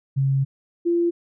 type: tone pair in turn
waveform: sine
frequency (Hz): 135.9 / 343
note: C#3 / F4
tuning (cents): -34 / -31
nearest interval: octave + major third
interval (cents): 1603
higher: second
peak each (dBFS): -17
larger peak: neither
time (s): 0.16-0.45 / 0.85-1.11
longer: first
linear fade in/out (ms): 20
effects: none